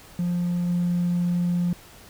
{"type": "tone with level steps", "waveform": "triangle", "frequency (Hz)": 175.4, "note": "F3", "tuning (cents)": 8, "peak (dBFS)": [-19, -17], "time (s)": [0.19, 1.73], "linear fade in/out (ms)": 2, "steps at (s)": 0.68, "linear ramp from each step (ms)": 20, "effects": ["tanh soft clip ceiling -17 dBFS", "pink hiss -48 dBFS RMS until 2.09 s"]}